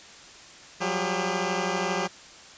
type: tone cluster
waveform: 10% pulse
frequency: 179.2 / 191.8 / 401.4 Hz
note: F3 / G3 / G4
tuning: +45 / -37 / +41 cents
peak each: -21 / -23 / -21 dBFS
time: 0.8-2.08 s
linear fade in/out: 20 ms
effects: white hiss -47 dBFS RMS until 2.57 s + resampled to 16000 Hz